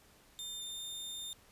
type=tone with pitch glide; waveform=sawtooth; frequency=3600 to 3623 Hz; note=A7 to A7; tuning=+39 to +50 cents; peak=-38 dBFS; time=0.39-1.33 s; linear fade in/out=0 ms; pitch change=+11 cents; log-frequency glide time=0.57-0.8 s; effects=pink hiss -63 dBFS RMS until 1.51 s + resampled to 32000 Hz